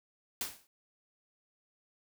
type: noise with exponential decay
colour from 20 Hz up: white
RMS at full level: -33 dBFS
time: 0.41-0.67 s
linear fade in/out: 1 ms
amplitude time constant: 55 ms
effects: none